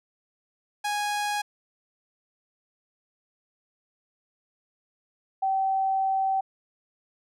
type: tone pair in turn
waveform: sawtooth / sine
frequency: 828 / 770.6 Hz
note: G#5 / G5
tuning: -5 / -30 cents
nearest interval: minor second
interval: 125 cents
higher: first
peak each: -22 dBFS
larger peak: neither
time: 0.84-1.42 / 5.42-6.41 s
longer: second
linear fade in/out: 10 ms
effects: low-pass 11000 Hz 12 dB/octave